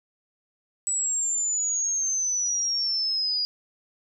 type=exponential sweep; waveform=sine; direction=down; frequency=7902 to 4862 Hz; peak=-23 dBFS; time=0.87-3.45 s; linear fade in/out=0 ms; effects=none